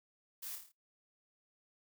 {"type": "noise with echo", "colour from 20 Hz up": "blue", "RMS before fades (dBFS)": -45, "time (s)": [0.42, 0.56], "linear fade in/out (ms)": 10, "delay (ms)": 27, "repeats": 6, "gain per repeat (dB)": -4, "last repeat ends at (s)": 0.722, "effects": ["noise-tail reverb RT60 0.2 s tail -24 dB re dry"]}